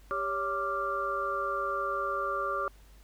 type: tone cluster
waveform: sine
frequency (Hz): 396.1 / 561 / 1178 / 1388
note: G4 / C#5 / D6 / F6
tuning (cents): +18 / +21 / +5 / -11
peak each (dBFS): -38 / -36 / -31 / -36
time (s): 0.11-2.68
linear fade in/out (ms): 0
effects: added 50 Hz sine -53 dBFS peak until 3.03 s + pink hiss -62 dBFS RMS until 3.03 s